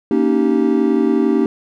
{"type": "chord", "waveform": "triangle", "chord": "Eb dominant seventh", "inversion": "second", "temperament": "just", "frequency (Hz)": [233.3, 280, 311.1, 388.9], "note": ["Bb3", "Db4", "Eb4", "G4"], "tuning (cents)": [2, 18, 0, -14], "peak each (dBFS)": -16, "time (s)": [0.11, 1.46], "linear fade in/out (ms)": 2, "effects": []}